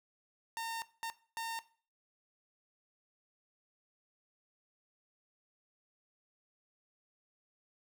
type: tone bursts at uneven times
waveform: sawtooth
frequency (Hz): 912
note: A#5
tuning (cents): -38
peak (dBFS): -33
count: 3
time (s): 0.57-0.82 / 1.03-1.1 / 1.37-1.59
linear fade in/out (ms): 0
effects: noise-tail reverb RT60 0.4 s tail -17 dB re dry